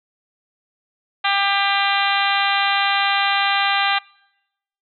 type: harmonic tone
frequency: 397.6 Hz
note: G4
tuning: 25 cents sharp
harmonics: 2 / 3 / 4 / 5 / 6 / 7 / 8 / 9 / 10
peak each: -21 / -23 / -24 / -25 / -26 / -26 / -27 / -28 / -28 dBFS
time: 1.24-3.99 s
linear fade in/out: 10 ms
effects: noise-tail reverb RT60 0.9 s tail -26 dB re dry